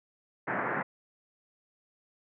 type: band-pass noise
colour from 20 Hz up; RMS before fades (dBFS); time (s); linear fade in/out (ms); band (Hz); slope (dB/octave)
white; -32; 0.47-0.83; 10; 120 to 1900; 48
effects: none